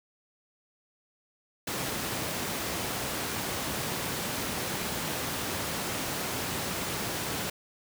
pink high-pass noise, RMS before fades -33 dBFS, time 1.67-7.5 s, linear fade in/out 5 ms, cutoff 110 Hz, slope 12 dB/octave, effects none

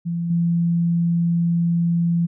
sine tone with level steps, 170 Hz, F3, 46 cents flat, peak -21 / -16 dBFS, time 0.05-2.27 s, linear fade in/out 20 ms, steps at 0.3 s, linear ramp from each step 5 ms, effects none

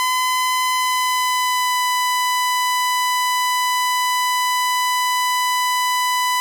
sawtooth tone with pitch glide, 1014 to 997.2 Hz, B5 to B5, +45 to +16 cents, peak -13 dBFS, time 0-6.4 s, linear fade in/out 0 ms, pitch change -29 cents, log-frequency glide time 0.66-1.8 s, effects none

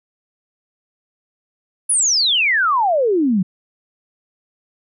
sine exponential sweep, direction down, 10548 to 174.61 Hz, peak -13 dBFS, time 1.89-3.43 s, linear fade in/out 10 ms, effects none

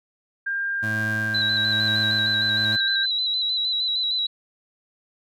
sine tone with pitch glide, 1599 to 1583.4 Hz, G6 to G6, +34 to +17 cents, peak -23 dBFS, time 0.46-3.06 s, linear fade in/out 10 ms, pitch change -17 cents, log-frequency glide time 0.75-1.63 s
25% pulse tone with tremolo, 108.4 Hz, A2, 25 cents flat, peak -23 dBFS, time 0.82-2.77 s, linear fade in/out 20 ms, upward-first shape sine, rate 1.1 Hz, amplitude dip 40%
sine tone with vibrato, 3951 Hz, B7, in tune, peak -21 dBFS, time 1.34-4.27 s, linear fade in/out 10 ms, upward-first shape square, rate 6.5 Hz, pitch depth 32 cents each way
effects none

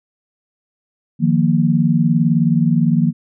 sine chord, Eb suspended second, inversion none, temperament equal with one note detuned, 155.11 / 174.61 / 233.1 Hz, Eb3 / F3 / Bb3, -5 / 0 / 0 cents, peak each -16 dBFS, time 1.19-3.13 s, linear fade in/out 50 ms, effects none

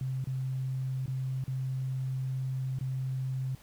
sine tone with dropouts, 131.1 Hz, C3, 4 cents sharp, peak -30 dBFS, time 0.01-3.55 s, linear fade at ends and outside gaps 2 ms, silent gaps 0.242-0.271 / 1.06-1.079 / 1.44-1.479 / 2.788-2.81 s, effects pink hiss -58 dBFS RMS until 3.62 s

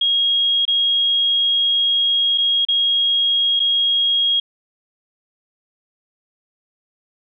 sine tone with dropouts, 3277 Hz, G#7, 24 cents flat, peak -14 dBFS, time 0.01-4.4 s, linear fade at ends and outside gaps 5 ms, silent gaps 0.653-0.678 / 2.377-2.381 / 2.651-2.685 / 3.595-3.6 s, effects none

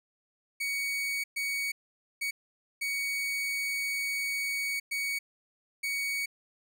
40% pulse tone bursts at uneven times, 2242 Hz, C#7, 19 cents sharp, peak -29 dBFS, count 6, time 0.6-1.24 / 1.36-1.72 / 2.21-2.31 / 2.81-4.8 / 4.91-5.19 / 5.83-6.26 s, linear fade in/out 10 ms, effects none

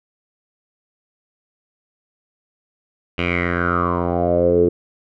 10% pulse tone with low-pass filter sweep, 87.31 Hz, F2, in tune, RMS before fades -18 dBFS, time 3.18-4.69 s, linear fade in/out 5 ms, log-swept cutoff 2700 to 390 Hz, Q 7.5, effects none

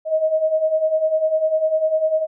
sine beating tone pair, 622.3 / 632.3 Hz, D#5 / D#5, 0 / +28 cents, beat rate 10 Hz, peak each -22 / -17 dBFS, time 0.05-2.27 s, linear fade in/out 50 ms, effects none

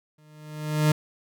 40% pulse tone with exponential growth, 152.3 Hz, D#3, 37 cents flat, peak -15 dBFS, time 0.18-0.92 s, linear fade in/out 5 ms, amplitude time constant 160 ms, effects none

